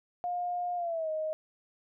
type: tone with pitch glide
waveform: sine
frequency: 710 to 625.3 Hz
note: F5 to D#5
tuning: +28 to +8 cents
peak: -30 dBFS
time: 0.24-1.33 s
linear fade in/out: 0 ms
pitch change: -220 cents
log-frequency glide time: 0.76-1.1 s
effects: none